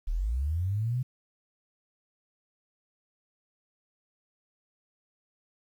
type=linear sweep; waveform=sine; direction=up; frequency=33.45 to 130.81 Hz; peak=-26 dBFS; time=0.07-1.03 s; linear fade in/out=10 ms; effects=10-bit